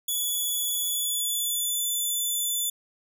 5% pulse tone with pitch glide, 3417 to 3497 Hz, G#7 to A7, +49 to -11 cents, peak -18 dBFS, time 0.08-2.7 s, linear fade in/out 5 ms, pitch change +40 cents, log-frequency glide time 0.83-1.83 s, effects none

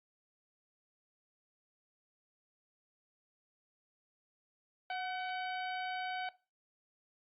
harmonic tone with a mistuned harmonic, 756 Hz, F#5, 37 cents sharp, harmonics 1 / 2 / 3 / 4 / 5 / 6, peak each -37 / -43 / -46 / -48 / -55 / -57 dBFS, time 4.9-6.29 s, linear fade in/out 2 ms, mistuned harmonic 1, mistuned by -47 cents, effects noise-tail reverb RT60 0.3 s tail -19 dB re dry + Opus 48 kbps

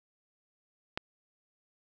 click, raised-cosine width 0.3 ms, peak -16 dBFS, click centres 0.975 s, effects none

